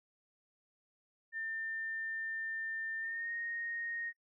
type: tone with pitch glide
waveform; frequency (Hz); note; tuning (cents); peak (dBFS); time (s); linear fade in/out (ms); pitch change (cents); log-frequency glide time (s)
sine; 1800 to 1860.3; A6 to A#6; +39 to -4; -37; 1.32-4.13; 50; +57; 3-3.31
effects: noise-tail reverb RT60 0.1 s tail -21 dB re dry